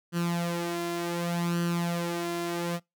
sawtooth tone with flanger, 171.8 Hz, F3, 28 cents flat, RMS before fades -30 dBFS, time 0.12-2.8 s, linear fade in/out 50 ms, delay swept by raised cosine 0.66 to 2.96 ms, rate 0.67 Hz, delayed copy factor +0.65, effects noise-tail reverb RT60 0.2 s tail -25 dB re dry

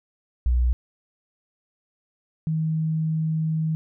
sine tone pair in turn, 61.2 / 158.64 Hz, B1 / D#3, -15 / +34 cents, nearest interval octave + major third, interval 1649 cents, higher second, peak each -17 / -21 dBFS, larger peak first, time 0.46-0.73 / 2.47-3.75 s, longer second, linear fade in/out 0 ms, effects none

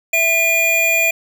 square tone pair together, 661 / 2420 Hz, E5 / D#7, +5 / -49 cents, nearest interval octave + minor seventh, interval 2246 cents, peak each -22 / -14 dBFS, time 0.13-1.11 s, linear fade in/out 5 ms, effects none

